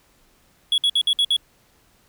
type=tone bursts; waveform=triangle; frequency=3360 Hz; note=G#7; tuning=19 cents sharp; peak=-14 dBFS; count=6; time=0.72-1.365 s; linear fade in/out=2 ms; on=60 ms; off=57 ms; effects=pink hiss -59 dBFS RMS until 2.08 s